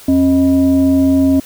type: tone with frequency modulation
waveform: sine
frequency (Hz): 270.4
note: C#4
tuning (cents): -43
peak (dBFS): -8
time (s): 0.08-1.4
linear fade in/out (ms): 5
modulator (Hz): 354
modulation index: 0.47
effects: white hiss -38 dBFS RMS until 1.45 s